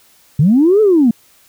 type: linear two-way sweep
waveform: sine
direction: up then down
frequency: 129.5 to 443.1 to 214.9 Hz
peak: -6 dBFS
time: 0.39-1.11 s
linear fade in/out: 5 ms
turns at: 0.81 s
effects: tanh soft clip ceiling -2 dBFS + white hiss -50 dBFS RMS until 1.48 s